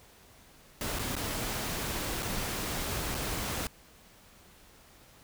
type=noise with dropouts; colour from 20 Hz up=pink; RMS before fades=-34 dBFS; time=0.81-3.67 s; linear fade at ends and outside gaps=1 ms; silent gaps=0.988-0.993 / 1.154-1.165 / 2.225-2.229 / 3.145-3.149 s; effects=pink hiss -57 dBFS RMS until 5.23 s

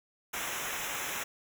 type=noise with comb filter; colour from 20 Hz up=pink; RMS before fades=-36 dBFS; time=0.33-1.24 s; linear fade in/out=10 ms; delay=0.22 ms; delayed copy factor=-0.9; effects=none

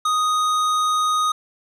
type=tone with hard clipping; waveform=sine; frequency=1245 Hz; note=D#6; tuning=1 cent sharp; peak=-19 dBFS; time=0.05-1.32 s; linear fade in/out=5 ms; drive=13 dB; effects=none

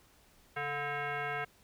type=tone with frequency modulation; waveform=sine; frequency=440 Hz; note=A4; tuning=in tune; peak=-33 dBFS; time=0.56-1.45 s; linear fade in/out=10 ms; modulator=580 Hz; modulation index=3.3; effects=pink hiss -64 dBFS RMS until 1.63 s

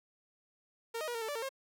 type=tone with pitch steps; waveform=sawtooth; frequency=460 / 624 / 480.7 / 458.8 / 441.8 / 582 / 454.8 / 537 Hz; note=A#4 / D#5 / B4 / A#4 / A4 / D5 / A#4 / C5; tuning=-23 / +5 / -47 / -28 / +7 / -16 / -43 / +45 cents; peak=-32 dBFS; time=0.94-1.492 s; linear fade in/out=10 ms; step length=69 ms; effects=none

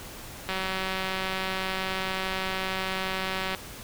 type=click train; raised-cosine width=0.3 ms; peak=-14 dBFS; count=579; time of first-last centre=0.49-3.548 s; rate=189 Hz; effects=pink hiss -42 dBFS RMS until 3.83 s

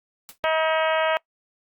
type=noise with exponential decay; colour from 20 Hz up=white; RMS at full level=-37 dBFS; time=0.29-0.38 s; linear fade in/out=0 ms; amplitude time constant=19 ms
type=harmonic tone; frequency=318.3 Hz; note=D#4; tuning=39 cents sharp; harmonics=2 / 3 / 4 / 5 / 6 / 7 / 8 / 9 / 10; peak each=-22 / -26 / -28 / -30 / -32 / -33 / -34 / -35 / -36 dBFS; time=0.44-1.17 s; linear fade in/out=0 ms
effects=noise-tail reverb RT60 0.1 s tail -23 dB re dry + Opus 48 kbps

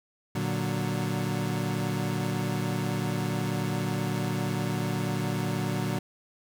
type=chord; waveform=30% pulse; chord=Bb augmented; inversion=none; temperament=equal; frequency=116.54 / 146.83 / 185 Hz; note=Bb2 / D3 / F#3; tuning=0 / 0 / 0 cents; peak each=-29 dBFS; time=0.35-5.99 s; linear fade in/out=5 ms; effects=none

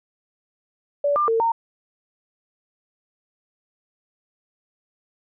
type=tone with pitch steps; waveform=sine; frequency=575 / 1194 / 453 / 918 Hz; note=D5 / D6 / A#4 / A#5; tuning=-37 / +28 / -50 / -27 cents; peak=-17 dBFS; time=1.04-1.52 s; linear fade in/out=5 ms; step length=120 ms; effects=none

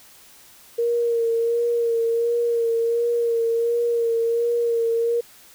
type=tone with vibrato; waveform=sine; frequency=466.2 Hz; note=A#4; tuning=in tune; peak=-18 dBFS; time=0.78-5.21 s; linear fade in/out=10 ms; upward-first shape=sine; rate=1.4 Hz; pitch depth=27 cents each way; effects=white hiss -49 dBFS RMS until 5.54 s

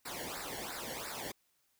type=noise with flanger; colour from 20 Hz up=pink; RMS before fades=-42 dBFS; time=0.05-1.32 s; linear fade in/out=10 ms; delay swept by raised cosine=0.31 to 0.82 ms; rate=2.9 Hz; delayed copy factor=-0.85; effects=white hiss -75 dBFS RMS until 1.79 s

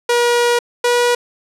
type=tone pair in turn; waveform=sawtooth; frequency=479.3 / 484 Hz; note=A#4 / B4; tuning=+48 / -35 cents; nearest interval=unison; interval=17 cents; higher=second; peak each=-8 dBFS; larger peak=neither; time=0.09-0.59 / 0.84-1.15 s; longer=first; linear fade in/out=5 ms; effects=low-pass 10000 Hz 12 dB/octave

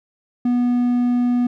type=tone; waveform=triangle; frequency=244.3 Hz; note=B3; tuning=19 cents flat; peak=-13 dBFS; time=0.45-1.47 s; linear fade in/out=5 ms; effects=none

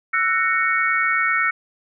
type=chord; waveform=sine; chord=F# dominant seventh; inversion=third; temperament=just; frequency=1332 / 1480 / 1850 / 2220 Hz; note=E6 / F#6 / A#6 / C#7; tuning=+18 / 0 / -14 / +2 cents; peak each=-22 / -24 / -23 / -21 dBFS; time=0.13-1.51 s; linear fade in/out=10 ms; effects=none

